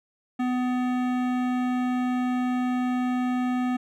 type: tone with hard clipping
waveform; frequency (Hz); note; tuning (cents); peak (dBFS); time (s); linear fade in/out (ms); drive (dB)
sine; 250.3; B3; +23; -25; 0.39-3.77; 10; 16
effects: none